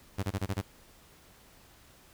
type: tone bursts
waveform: sawtooth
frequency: 98 Hz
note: G2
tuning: in tune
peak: -25 dBFS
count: 6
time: 0.18-0.615 s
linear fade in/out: 10 ms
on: 50 ms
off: 27 ms
effects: pink hiss -58 dBFS RMS until 2.13 s